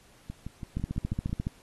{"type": "two click trains", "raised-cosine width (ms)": 5, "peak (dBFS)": [-17, -24], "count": [11, 7], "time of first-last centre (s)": [[0.77, 1.469], [0.3, 1.295]], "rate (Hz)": [14.3, 6.03], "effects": ["pink hiss -59 dBFS RMS until 1.62 s", "AAC 32 kbps"]}